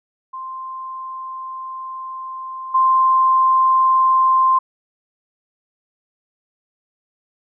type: tone with level steps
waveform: sine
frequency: 1046.5 Hz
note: C6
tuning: in tune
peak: -27 / -11 dBFS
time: 0.33-4.59 s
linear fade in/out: 10 ms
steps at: 2.74 s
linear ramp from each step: 10 ms
effects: none